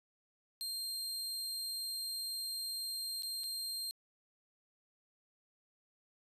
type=tone with dropouts; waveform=sawtooth; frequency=4186 Hz; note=C8; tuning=in tune; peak=-35 dBFS; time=0.61-3.91 s; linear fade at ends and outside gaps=0 ms; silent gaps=3.223-3.232 / 3.435-3.44 s; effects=resampled to 32000 Hz